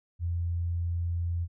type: tone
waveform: sine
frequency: 85.7 Hz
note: F2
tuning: 32 cents flat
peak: -27 dBFS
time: 0.19-1.48 s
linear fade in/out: 50 ms
effects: none